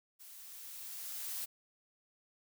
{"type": "noise with level ramp", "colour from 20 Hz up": "blue", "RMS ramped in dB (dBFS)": [-54, -39], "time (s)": [0.19, 1.46], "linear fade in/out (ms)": 20, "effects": []}